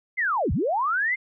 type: linear two-way sweep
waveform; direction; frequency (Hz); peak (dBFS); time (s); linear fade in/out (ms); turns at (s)
sine; down then up; 2130 to 53.4 to 2130; -21; 0.17-1.16; 20; 0.52
effects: none